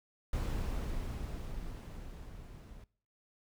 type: noise with level ramp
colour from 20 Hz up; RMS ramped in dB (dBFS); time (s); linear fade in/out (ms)
brown; -33 to -51; 0.33-2.84; 2
effects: noise-tail reverb RT60 0.5 s tail -22 dB re dry